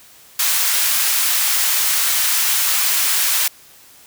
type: high-pass noise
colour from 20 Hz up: white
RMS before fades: -17 dBFS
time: 0.39-3.48 s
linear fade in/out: 5 ms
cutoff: 1100 Hz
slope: 12 dB/octave
effects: white hiss -46 dBFS RMS until 4.06 s